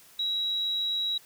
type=tone; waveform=sine; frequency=3871 Hz; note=B7; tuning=35 cents flat; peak=-26 dBFS; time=0.19-1.18 s; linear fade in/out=5 ms; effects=white hiss -55 dBFS RMS until 1.25 s